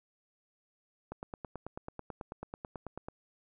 click train, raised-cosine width 1 ms, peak -26 dBFS, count 19, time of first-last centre 1.12-3.085 s, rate 9.16 Hz, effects none

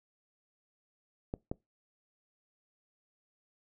clicks, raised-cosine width 2 ms, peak -21 dBFS, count 2, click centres 1.339 / 1.515 s, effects noise-tail reverb RT60 0.2 s tail -23 dB re dry

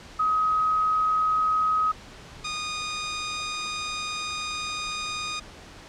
sine / 10% pulse tone pair in turn, 1265 / 1231.8 Hz, D#6 / D#6, +28 / -18 cents, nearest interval unison, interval 46 cents, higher first, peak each -20 / -20 dBFS, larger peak neither, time 0.19-1.92 / 2.44-5.4 s, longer second, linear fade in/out 10 ms, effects pink hiss -45 dBFS RMS until 5.88 s + low-pass 6000 Hz 12 dB/octave

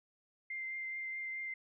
sine tone with vibrato, 2092 Hz, C7, 1 cent flat, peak -38 dBFS, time 0.5-1.54 s, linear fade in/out 5 ms, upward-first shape triangle, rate 4.7 Hz, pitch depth 15 cents each way, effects none

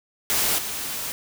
white noise with level steps, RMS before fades -22 / -30 dBFS, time 0.3-1.12 s, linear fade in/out 0 ms, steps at 0.58 s, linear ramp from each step 5 ms, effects none

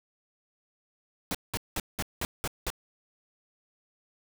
pink noise bursts, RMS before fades -31 dBFS, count 7, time 1.31-2.702 s, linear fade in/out 0 ms, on 36 ms, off 190 ms, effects none

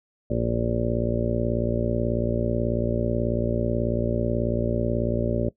harmonic tone, 58.27 Hz, A#1, in tune, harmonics 1 / 2 / 3 / 4 / 5 / 6 / 7 / 8 / 9 / 10, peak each -30 / -28 / -35 / -28 / -38 / -31 / -32 / -39 / -34 / -29 dBFS, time 0.3-5.49 s, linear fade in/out 5 ms, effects noise-tail reverb RT60 0.1 s tail -19 dB re dry

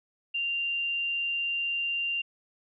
sine tone, 2782 Hz, F7, 7 cents flat, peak -27 dBFS, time 0.34-2.22 s, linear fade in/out 10 ms, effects none

